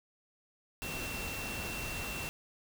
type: tone in noise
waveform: sine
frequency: 2707 Hz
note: E7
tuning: 45 cents sharp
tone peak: -41 dBFS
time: 0.82-2.29 s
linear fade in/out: 0 ms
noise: pink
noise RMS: -40 dBFS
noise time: 0.82-2.29 s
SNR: -4 dB
effects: none